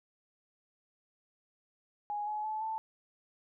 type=tone with pitch steps; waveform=sine; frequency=830 / 847 / 864.2 / 881.9 Hz; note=G#5 / G#5 / A5 / A5; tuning=-1 / +34 / -31 / +4 cents; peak=-33 dBFS; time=2.1-2.78 s; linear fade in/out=0 ms; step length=170 ms; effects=none